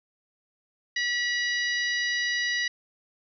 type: harmonic tone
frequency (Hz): 969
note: B5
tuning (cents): -33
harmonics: 2 / 3 / 4 / 5 / 6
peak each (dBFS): -26 / -35 / -34 / -35 / -39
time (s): 0.96-2.68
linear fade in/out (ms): 5
effects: none